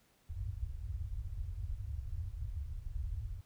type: low-pass noise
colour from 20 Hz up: white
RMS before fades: -40 dBFS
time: 0.29-3.41 s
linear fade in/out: 5 ms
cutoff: 100 Hz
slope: 48 dB/octave
effects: pink hiss -70 dBFS RMS until 3.45 s